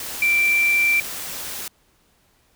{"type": "tone in noise", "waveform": "sine", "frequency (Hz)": 2349, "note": "D7", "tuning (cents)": 0, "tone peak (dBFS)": -15, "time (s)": [0.22, 1], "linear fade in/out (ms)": 2, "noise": "white", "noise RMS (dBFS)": -31, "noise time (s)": [0, 1.68], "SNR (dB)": 13, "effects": ["pink hiss -61 dBFS RMS until 2.55 s"]}